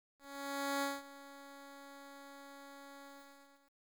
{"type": "tone with ADSR envelope", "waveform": "10% pulse", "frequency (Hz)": 279, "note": "C#4", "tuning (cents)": 11, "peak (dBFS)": -25, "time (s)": [0.19, 3.74], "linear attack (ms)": 630, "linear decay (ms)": 200, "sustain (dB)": -19, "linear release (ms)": 690, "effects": ["11-bit"]}